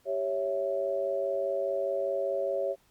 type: chord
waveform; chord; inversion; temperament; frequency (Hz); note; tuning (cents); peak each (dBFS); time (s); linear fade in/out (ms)
sine; C# diminished; second; equal; 392 / 554.4 / 659.3; G4 / C#5 / E5; 0 / 0 / 0; -34 / -29 / -34; 0.05-2.76; 50
effects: pink hiss -66 dBFS RMS until 2.9 s + Opus 48 kbps